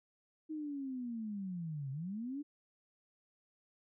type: linear two-way sweep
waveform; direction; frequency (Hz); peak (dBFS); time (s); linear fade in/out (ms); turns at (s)
sine; down then up; 316.5 to 130.81 to 299.3; -38; 0.49-2.43; 20; 1.91
effects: none